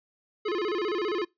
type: tone with vibrato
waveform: square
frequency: 385.9 Hz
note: G4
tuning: 27 cents flat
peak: -27 dBFS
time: 0.45-1.25 s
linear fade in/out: 10 ms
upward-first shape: square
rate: 15 Hz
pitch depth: 170 cents each way
effects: noise-tail reverb RT60 0.2 s tail -24 dB re dry + resampled to 11025 Hz